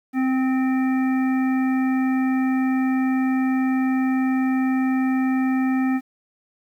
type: harmonic tone with a mistuned harmonic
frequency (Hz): 261.3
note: C4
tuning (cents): -2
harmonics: 1 / 3 / 5 / 7 / 9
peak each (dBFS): -18 / -31 / -36 / -34 / -38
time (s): 0.13-6.01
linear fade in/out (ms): 50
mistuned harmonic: 5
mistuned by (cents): -25
effects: 9-bit